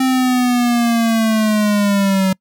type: linear sweep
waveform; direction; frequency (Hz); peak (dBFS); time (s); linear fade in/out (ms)
square; down; 262.3 to 188.1; -13; 0-2.33; 5
effects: noise-tail reverb RT60 0.1 s tail -26 dB re dry